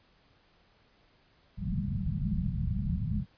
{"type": "low-pass noise", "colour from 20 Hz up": "white", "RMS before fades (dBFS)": -31, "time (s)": [1.57, 3.26], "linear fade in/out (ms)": 50, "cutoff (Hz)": 210, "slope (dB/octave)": 96, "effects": ["pink hiss -65 dBFS RMS until 3.37 s", "resampled to 11025 Hz"]}